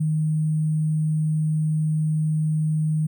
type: tone with sample-and-hold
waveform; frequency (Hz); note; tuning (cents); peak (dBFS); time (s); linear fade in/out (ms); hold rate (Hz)
sine; 155.56; D#3; 0; -19; 0-3.07; 10; 8820
effects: none